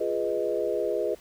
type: chord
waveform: sine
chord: F half-diminished seventh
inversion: none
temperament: equal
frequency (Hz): 349.2 / 415.3 / 493.9 / 622.3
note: F4 / Ab4 / Cb5 / Eb5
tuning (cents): 0 / 0 / 0 / 0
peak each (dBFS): -32 / -29 / -30 / -30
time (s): 0-1.15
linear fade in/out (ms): 10
effects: pink hiss -54 dBFS RMS until 1.2 s